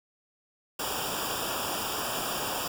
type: noise with comb filter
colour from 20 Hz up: pink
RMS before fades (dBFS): -32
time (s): 0.79-2.68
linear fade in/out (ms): 5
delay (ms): 0.48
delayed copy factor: -0.9
effects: none